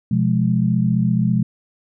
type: chord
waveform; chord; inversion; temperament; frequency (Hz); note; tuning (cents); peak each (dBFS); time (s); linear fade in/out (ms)
sine; F diminished; second; just; 125.72 / 174.61 / 209.5; Cb3 / F3 / Ab3; +31 / 0 / +15; -19; 0.11-1.43; 5
effects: none